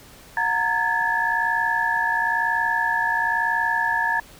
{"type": "tone cluster", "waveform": "sine", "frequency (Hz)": [727, 921, 1670, 1731], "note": ["F#5", "A#5", "G#6", "A6"], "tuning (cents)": [-31, -21, 9, -29], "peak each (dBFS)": [-32, -23, -26, -23], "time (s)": [0.37, 4.2], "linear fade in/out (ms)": 2, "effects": ["pink hiss -47 dBFS RMS until 4.39 s"]}